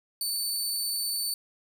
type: tone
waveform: 20% pulse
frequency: 4515 Hz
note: C#8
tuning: 31 cents sharp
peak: -22 dBFS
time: 0.21-1.34 s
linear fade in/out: 2 ms
effects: none